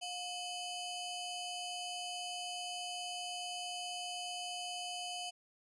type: ring-modulated tone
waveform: sawtooth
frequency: 1864.7 Hz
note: A#6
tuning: in tune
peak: -33 dBFS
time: 0.01-5.31 s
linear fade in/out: 20 ms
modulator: 1150 Hz
effects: resampled to 24000 Hz